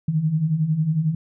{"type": "beating tone pair", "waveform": "sine", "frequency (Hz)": [148.9, 159.9], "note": ["D3", "D#3"], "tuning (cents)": [24, 48], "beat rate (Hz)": 11, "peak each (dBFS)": [-25, -19], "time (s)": [0.08, 1.15], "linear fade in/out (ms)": 5, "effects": []}